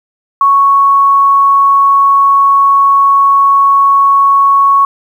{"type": "tone", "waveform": "sine", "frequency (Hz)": 1108.7, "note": "C#6", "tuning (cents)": 0, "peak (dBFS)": -4, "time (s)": [0.41, 4.85], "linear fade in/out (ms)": 2, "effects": ["7-bit"]}